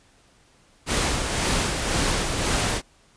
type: noise with tremolo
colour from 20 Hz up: pink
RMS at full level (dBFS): -22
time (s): 0.86-2.82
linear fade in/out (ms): 50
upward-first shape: sine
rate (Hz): 1.9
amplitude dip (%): 40
effects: pink hiss -58 dBFS RMS until 3.16 s + resampled to 22050 Hz